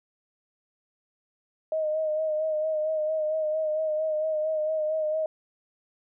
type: tone with vibrato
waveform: sine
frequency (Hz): 622.3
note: D#5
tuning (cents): 0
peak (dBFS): -24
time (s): 1.72-5.26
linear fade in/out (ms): 2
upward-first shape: sine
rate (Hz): 4.4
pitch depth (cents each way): 34
effects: none